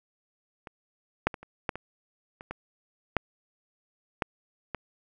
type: clicks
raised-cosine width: 0.5 ms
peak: -26 / -7 / -22 / -30 / -12 / -21 / -27 / -20 / -8 / -11 / -17 dBFS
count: 11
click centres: 0.672 / 1.27 / 1.342 / 1.43 / 1.692 / 1.756 / 2.409 / 2.51 / 3.167 / 4.222 / 4.747 s
effects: none